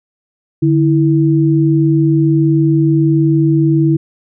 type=tone pair together; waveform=sine; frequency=147.4 / 326 Hz; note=D3 / E4; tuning=+7 / -19 cents; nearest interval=octave + major second; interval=1374 cents; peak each=-11 dBFS; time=0.62-3.97 s; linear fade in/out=10 ms; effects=none